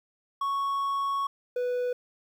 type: tone pair in turn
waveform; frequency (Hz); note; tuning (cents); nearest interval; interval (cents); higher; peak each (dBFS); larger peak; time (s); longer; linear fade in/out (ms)
triangle; 1108.7 / 493.9; C#6 / B4; 0 / 0; octave + major second; 1400; first; -24; neither; 0.41-1.27 / 1.56-1.93; first; 5
effects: 10-bit